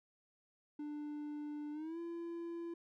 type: tone with pitch glide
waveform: triangle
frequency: 296.5 to 338.6 Hz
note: D4 to E4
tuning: +17 to +46 cents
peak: -39 dBFS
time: 0.79-2.74 s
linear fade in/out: 5 ms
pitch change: +229 cents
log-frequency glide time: 1.72-1.99 s
effects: none